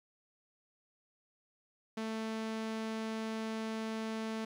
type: tone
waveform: sawtooth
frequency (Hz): 221.4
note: A3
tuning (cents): +11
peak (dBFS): -32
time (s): 1.97-4.45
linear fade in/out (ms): 5
effects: low-pass 6000 Hz 12 dB/octave + 11-bit